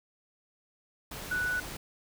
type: tone in noise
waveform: sine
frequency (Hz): 1480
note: F#6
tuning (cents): 0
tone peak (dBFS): -28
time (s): 1.31-1.6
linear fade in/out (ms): 5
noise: pink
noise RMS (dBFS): -41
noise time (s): 1.11-1.77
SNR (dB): +10
effects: none